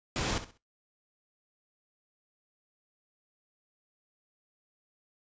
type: noise with echo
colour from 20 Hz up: pink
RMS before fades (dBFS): -31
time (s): 0.16-0.38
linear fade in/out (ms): 0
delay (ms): 65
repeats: 3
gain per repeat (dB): -12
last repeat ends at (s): 0.575
effects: noise-tail reverb RT60 0.2 s tail -19 dB re dry + resampled to 16000 Hz